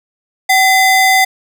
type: ring-modulated tone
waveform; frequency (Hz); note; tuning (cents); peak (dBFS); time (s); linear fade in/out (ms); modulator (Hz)
square; 1396.9; F6; 0; -5; 0.49-1.25; 10; 635
effects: none

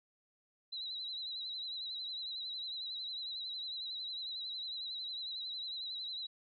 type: tone with vibrato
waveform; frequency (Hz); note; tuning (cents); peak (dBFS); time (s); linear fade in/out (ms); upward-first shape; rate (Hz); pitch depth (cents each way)
sine; 3951; B7; 0; -39; 0.72-6.27; 10; sine; 11; 63
effects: none

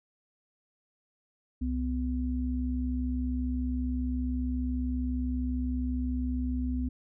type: tone pair together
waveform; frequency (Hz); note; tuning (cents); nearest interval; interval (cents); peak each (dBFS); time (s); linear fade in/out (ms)
sine; 66.2 / 251.4; C2 / B3; +21 / +31; octave + major seventh; 2310; -30 / -31; 1.61-6.89; 10
effects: none

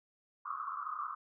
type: band-pass noise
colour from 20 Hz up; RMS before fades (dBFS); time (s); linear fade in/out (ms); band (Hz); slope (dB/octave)
pink; -40; 0.45-1.15; 5; 1100 to 1300; 96
effects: none

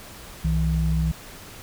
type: tone pair together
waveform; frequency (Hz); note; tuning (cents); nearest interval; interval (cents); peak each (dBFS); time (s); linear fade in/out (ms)
sine; 63.6 / 160.43; C2 / E3; -48 / -47; octave + major third; 1601; -22; 0.44-1.12; 10
effects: pink hiss -42 dBFS RMS until 1.62 s

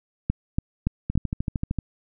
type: two click trains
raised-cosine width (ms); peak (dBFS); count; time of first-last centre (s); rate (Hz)
5; -9 / -13; 4 / 10; 0.3-1.155 / 1.1-1.787; 3.51 / 13.1
effects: none

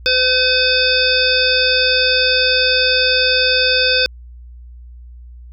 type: harmonic tone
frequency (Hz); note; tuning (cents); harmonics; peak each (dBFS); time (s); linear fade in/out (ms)
510; C5; -44; 1 / 3 / 5 / 7 / 9 / 10; -19 / -19 / -19 / -19 / -19 / -19; 0.06-4.06; 0
effects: added 60 Hz sine -34 dBFS peak until 5.52 s

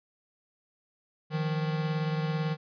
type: beating tone pair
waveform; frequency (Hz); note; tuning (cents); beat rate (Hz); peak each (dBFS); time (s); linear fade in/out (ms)
square; 155.56 / 173.56; D#3 / F3; 0 / -10; 18; -29 / -36; 1.3-2.57; 50
effects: resampled to 11025 Hz

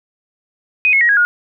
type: tone with pitch steps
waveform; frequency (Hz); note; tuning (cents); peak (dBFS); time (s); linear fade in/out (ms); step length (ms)
sine; 2501 / 2177 / 1895.4 / 1650 / 1436.4; D#7 / C#7 / A#6 / G#6 / F6; +8 / -32 / +28 / -12 / +48; -9; 0.85-1.25; 0; 80
effects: none

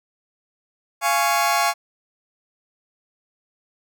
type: chord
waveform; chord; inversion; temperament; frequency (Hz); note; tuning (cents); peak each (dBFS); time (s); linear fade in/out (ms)
sawtooth; Db major; first; just; 693 / 831.5 / 1108.7; F5 / Ab5 / Db6; -14 / +2 / 0; -18; 1.01-1.74; 50
effects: none

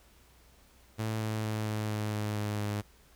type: tone with pitch steps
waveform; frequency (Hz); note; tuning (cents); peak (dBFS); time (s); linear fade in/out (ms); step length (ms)
sawtooth; 110 / 109.11 / 108.24 / 107.36 / 106.5 / 105.64 / 104.79 / 103.95; A2 / A2 / A2 / A2 / G#2 / G#2 / G#2 / G#2; 0 / -14 / -28 / -42 / +44 / +30 / +16 / +2; -27; 0.98-2.82; 20; 230
effects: added 60 Hz sine -62 dBFS peak until 3.15 s + pink hiss -62 dBFS RMS until 3.15 s

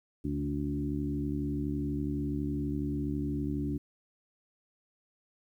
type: harmonic tone with a mistuned harmonic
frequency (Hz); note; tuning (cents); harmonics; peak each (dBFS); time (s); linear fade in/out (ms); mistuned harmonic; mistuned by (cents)
72.1; D2; -31; 1 / 2 / 3 / 4 / 5; -37 / -36 / -39 / -33 / -42; 0.24-3.78; 10; 3; +22
effects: 11-bit

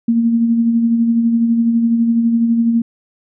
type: tone with tremolo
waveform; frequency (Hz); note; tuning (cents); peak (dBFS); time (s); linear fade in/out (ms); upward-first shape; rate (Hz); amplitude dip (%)
sine; 231.5; A#3; -12; -9; 0.08-2.82; 5; sine; 12; 40
effects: none

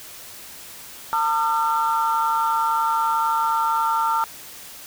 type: tone cluster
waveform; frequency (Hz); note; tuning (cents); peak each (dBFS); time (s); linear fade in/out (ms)
sine; 906 / 1208 / 1359; A#5 / D6 / F6; -50 / +48 / -48; -20 / -25 / -22; 1.13-4.24; 0
effects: tanh soft clip ceiling -11 dBFS + white hiss -40 dBFS RMS until 4.86 s

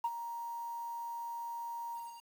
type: tone with ADSR envelope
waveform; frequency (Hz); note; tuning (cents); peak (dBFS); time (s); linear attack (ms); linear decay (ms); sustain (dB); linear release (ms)
sine; 935; A#5; +5; -27; 0.04-2.25; 6; 46; -11; 320
effects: tanh soft clip ceiling -26 dBFS + 9-bit

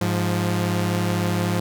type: tone pair together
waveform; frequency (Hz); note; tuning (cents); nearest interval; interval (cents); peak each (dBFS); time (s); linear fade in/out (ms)
sawtooth; 103.83 / 175.18; G#2 / F3; 0 / +6; major sixth; 906; -19; 0.01-1.6; 5
effects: none

